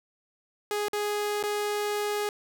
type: tone with dropouts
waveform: sawtooth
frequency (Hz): 415.3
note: G#4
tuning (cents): 0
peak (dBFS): -23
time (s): 0.71-2.29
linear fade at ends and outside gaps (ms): 1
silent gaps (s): 0.884-0.932 / 1.428-1.437
effects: none